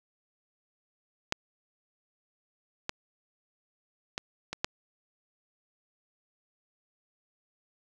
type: clicks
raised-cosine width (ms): 0.2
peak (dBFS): -9 / -13 / -15 / -17 / -9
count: 5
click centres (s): 1.324 / 2.894 / 4.179 / 4.53 / 4.645
effects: none